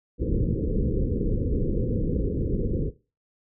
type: low-pass noise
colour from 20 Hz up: pink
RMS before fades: -25 dBFS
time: 0.18-2.91 s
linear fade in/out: 50 ms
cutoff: 510 Hz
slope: 96 dB/octave
effects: noise-tail reverb RT60 0.3 s tail -17 dB re dry